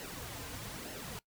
pink noise with flanger, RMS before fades -44 dBFS, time 0-1.19 s, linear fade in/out 0 ms, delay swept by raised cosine 0.84 to 5.44 ms, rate 1.1 Hz, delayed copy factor -0.65, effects noise-tail reverb RT60 0.1 s tail -20 dB re dry

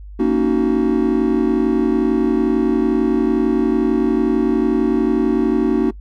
triangle chord, D# minor seventh, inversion second, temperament just, 233.3 / 280 / 311.1 / 373.4 Hz, A#3 / C#4 / D#4 / F#4, +2 / +18 / 0 / +16 cents, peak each -17 dBFS, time 0.19-5.91 s, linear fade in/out 10 ms, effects noise-tail reverb RT60 0.1 s tail -20 dB re dry + added 50 Hz sine -32 dBFS peak until 6 s

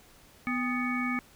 harmonic tone with a mistuned harmonic, 248.2 Hz, B3, 9 cents sharp, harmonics 1 / 3 / 5 / 7 / 9, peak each -30 / -42 / -35 / -40 / -33 dBFS, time 0.47-1.19 s, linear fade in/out 0 ms, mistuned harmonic 3, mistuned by +130 cents, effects pink hiss -57 dBFS RMS until 1.35 s

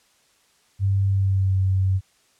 sine tone with pitch glide, 98 to 95.05 Hz, G2 to F#2, 0 to +47 cents, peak -17 dBFS, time 0.79-2.01 s, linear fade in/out 50 ms, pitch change -53 cents, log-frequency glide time 1.07-1.58 s, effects white hiss -61 dBFS RMS until 2.39 s + low-pass 9000 Hz 12 dB/octave

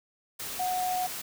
sine tone in noise, 733 Hz, F#5, 16 cents flat, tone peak -27 dBFS, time 0.59-1.07 s, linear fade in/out 10 ms, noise white, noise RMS -37 dBFS, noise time 0.39-1.22 s, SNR +7 dB, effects none

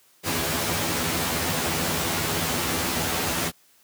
pink noise with comb filter, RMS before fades -25 dBFS, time 0.23-3.52 s, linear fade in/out 50 ms, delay 12 ms, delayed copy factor +0.9, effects white hiss -59 dBFS RMS until 3.83 s + high-pass 100 Hz 12 dB/octave

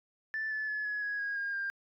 sine tone with pitch steps, 1760 / 1735.8 / 1711.9 / 1688.3 / 1665.1 / 1642.1 / 1619.5 / 1597.2 Hz, A6 / A6 / A6 / G#6 / G#6 / G#6 / G#6 / G6, 0 / -24 / -48 / +28 / +4 / -20 / -44 / +32 cents, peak -31 dBFS, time 0.34-1.7 s, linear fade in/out 0 ms, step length 170 ms, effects tanh soft clip ceiling -28 dBFS

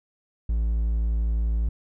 triangle tone, 55.9 Hz, A1, 28 cents sharp, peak -19 dBFS, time 0.49-1.69 s, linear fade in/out 5 ms, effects none

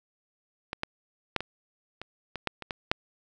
clicks, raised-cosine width 0.3 ms, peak -16 / -13 / -9 / -17 / -22 / -19 / -11 / -22 / -16 / -6 dBFS, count 10, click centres 0.731 / 0.834 / 1.363 / 1.406 / 2.016 / 2.357 / 2.473 / 2.623 / 2.708 / 2.915 s, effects none

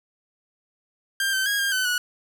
sawtooth tone with pitch steps, 1591 / 1545 / 1641 / 1606 / 1517 / 1466 Hz, G6 / G6 / G#6 / G6 / F#6 / F#6, +25 / -26 / -21 / +41 / +43 / -16 cents, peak -18 dBFS, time 1.2-1.98 s, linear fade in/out 2 ms, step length 130 ms, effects none

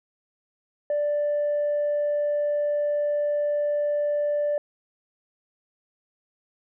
sine tone, 587.3 Hz, D5, in tune, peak -20 dBFS, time 0.9-4.58 s, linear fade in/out 2 ms, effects tanh soft clip ceiling -19 dBFS

